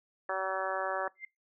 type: harmonic tone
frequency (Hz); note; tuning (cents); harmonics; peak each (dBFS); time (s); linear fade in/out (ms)
190; F#3; +46; 2 / 3 / 4 / 5 / 6 / 7 / 8 / 9; -42 / -36 / -38 / -39 / -39 / -40 / -42 / -38; 0.29-1.08; 2
type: tone with exponential growth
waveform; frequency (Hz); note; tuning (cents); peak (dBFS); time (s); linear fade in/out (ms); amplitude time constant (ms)
sine; 2093; C7; 0; -36; 1.15-1.25; 5; 20
effects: noise-tail reverb RT60 0.2 s tail -22 dB re dry